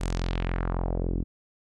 sawtooth tone with low-pass filter sweep, 43.65 Hz, F1, in tune, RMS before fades -28 dBFS, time 0-1.24 s, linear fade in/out 20 ms, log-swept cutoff 9400 to 260 Hz, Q 1.9, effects none

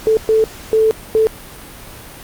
sine tone bursts at uneven times, 440 Hz, A4, in tune, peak -9 dBFS, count 4, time 0.07-0.17 / 0.29-0.44 / 0.73-0.91 / 1.15-1.27 s, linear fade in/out 0 ms, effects pink hiss -35 dBFS RMS until 2.23 s + Opus 48 kbps

